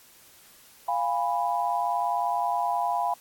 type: chord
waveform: sine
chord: F diminished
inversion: none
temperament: equal with one note detuned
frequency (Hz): 698.5 / 817.8 / 987.8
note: F5 / Ab5 / Cb6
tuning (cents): 0 / -27 / 0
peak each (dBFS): -28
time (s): 0.88-3.14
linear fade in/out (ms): 5
effects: white hiss -54 dBFS RMS until 3.2 s + AAC 64 kbps